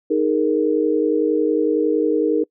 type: chord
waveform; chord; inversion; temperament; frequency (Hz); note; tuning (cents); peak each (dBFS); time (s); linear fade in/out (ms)
sine; D# suspended fourth; none; equal; 311.1 / 415.3 / 466.2; D#4 / G#4 / A#4; 0 / 0 / 0; -19 / -21 / -19; 0.1-2.44; 10
effects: noise-tail reverb RT60 0.1 s tail -25 dB re dry